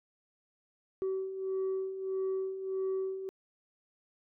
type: beating tone pair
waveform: sine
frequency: 380 / 381.6 Hz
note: F#4 / G4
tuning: +46 / -47 cents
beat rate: 1.6 Hz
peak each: -37 / -31 dBFS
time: 1.02-3.29 s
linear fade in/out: 0 ms
effects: tanh soft clip ceiling -28 dBFS